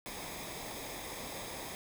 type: noise with comb filter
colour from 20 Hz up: pink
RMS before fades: -43 dBFS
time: 0.06-1.75 s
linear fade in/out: 0 ms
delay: 0.69 ms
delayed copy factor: -0.6
effects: none